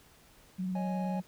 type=tone with vibrato; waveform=sine; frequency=185 Hz; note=F#3; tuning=in tune; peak=-31 dBFS; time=0.58-1.22 s; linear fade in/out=20 ms; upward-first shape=sine; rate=19 Hz; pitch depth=36 cents each way
type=chord; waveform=triangle; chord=C# suspended second; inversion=none; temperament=just; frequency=554.4 / 623.7 / 831.5 Hz; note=C#5 / D#5 / G#5; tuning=0 / +4 / +2 cents; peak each=-40 / -42 / -37 dBFS; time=0.75-1.2 s; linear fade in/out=5 ms
effects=pink hiss -60 dBFS RMS until 1.27 s

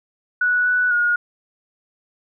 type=tone with pitch steps; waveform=sine; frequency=1472 / 1482 / 1437 Hz; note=F#6 / F#6 / F6; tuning=-9 / +2 / +49 cents; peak=-15 dBFS; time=0.41-1.16 s; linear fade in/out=5 ms; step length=250 ms; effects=none

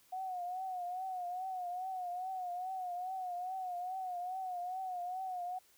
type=tone with vibrato; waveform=sine; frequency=733 Hz; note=F#5; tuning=16 cents flat; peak=-37 dBFS; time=0.12-5.59 s; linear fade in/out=10 ms; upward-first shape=triangle; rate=2.4 Hz; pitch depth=80 cents each way; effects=white hiss -67 dBFS RMS until 5.77 s

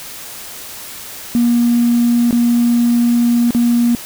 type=tone with dropouts; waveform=triangle; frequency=237.9 Hz; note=A#3; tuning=35 cents sharp; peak=-6 dBFS; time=1.35-3.95 s; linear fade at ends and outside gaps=0 ms; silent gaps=2.309-2.327 / 3.507-3.548 s; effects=tanh soft clip ceiling -7 dBFS + white hiss -31 dBFS RMS until 4.05 s

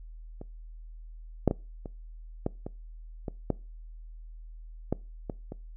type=clicks; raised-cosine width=2 ms; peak=-27 / -7 / -14 / -25 / -14 / -22 / -20 / -12 / -13 / -19 / -24 dBFS; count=11; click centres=0.414 / 1.477 / 1.511 / 1.858 / 2.464 / 2.665 / 3.282 / 3.503 / 4.926 / 5.298 / 5.521 s; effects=noise-tail reverb RT60 0.3 s tail -23 dB re dry + added 40 Hz sine -42 dBFS peak until 5.76 s

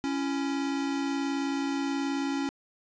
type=tone pair together; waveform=square; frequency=277.2 / 335.9 Hz; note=C#4 / E4; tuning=0 / +33 cents; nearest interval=minor third; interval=333 cents; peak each=-29 / -36 dBFS; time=0.04-2.49 s; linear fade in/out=0 ms; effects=resampled to 16000 Hz + 10-bit

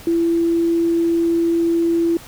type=tone; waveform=sine; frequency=335.7 Hz; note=E4; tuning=32 cents sharp; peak=-14 dBFS; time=0.07-2.17 s; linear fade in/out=2 ms; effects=pink hiss -40 dBFS RMS until 2.27 s

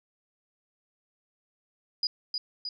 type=tone with echo; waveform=sine; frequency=4923 Hz; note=D#8; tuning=19 cents flat; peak=-24 dBFS; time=2.03-2.07 s; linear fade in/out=2 ms; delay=310 ms; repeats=2; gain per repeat=-4 dB; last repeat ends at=2.69 s; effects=none

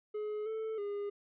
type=tone with pitch steps; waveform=triangle; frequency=423.1 / 440.7 / 407.5 Hz; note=G#4 / A4 / G#4; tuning=+32 / +3 / -33 cents; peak=-33 dBFS; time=0.14-1.1 s; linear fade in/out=10 ms; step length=320 ms; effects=resampled to 8000 Hz

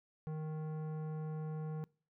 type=tone with tanh clipping; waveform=triangle; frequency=155.56 Hz; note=D#3; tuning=in tune; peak=-40 dBFS; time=0.27-1.84 s; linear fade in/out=0 ms; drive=18 dB; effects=noise-tail reverb RT60 0.4 s tail -24 dB re dry

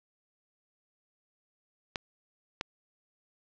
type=clicks; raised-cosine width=0.2 ms; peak=-14 dBFS; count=2; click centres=1.958 / 2.611 s; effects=low-pass 5000 Hz 12 dB/octave + 9-bit

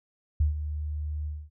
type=tone with ADSR envelope; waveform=sine; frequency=75.3 Hz; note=D2; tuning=44 cents sharp; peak=-18 dBFS; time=0.4-1.5 s; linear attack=6 ms; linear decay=130 ms; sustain=-11 dB; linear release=240 ms; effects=none

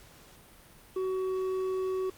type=tone with hard clipping; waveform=sine; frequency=375.7 Hz; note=F#4; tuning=26 cents sharp; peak=-30 dBFS; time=0.96-2.1 s; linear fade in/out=5 ms; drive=5 dB; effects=pink hiss -55 dBFS RMS until 2.17 s + Opus 48 kbps

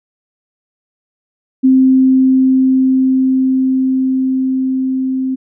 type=tone with level ramp; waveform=sine; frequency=261.6 Hz; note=C4; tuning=in tune; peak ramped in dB=-5 to -14 dBFS; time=1.63-5.36 s; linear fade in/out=20 ms; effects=none

